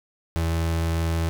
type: tone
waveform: 35% pulse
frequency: 82.41 Hz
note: E2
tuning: in tune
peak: -20 dBFS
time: 0.36-1.29 s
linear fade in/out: 0 ms
effects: none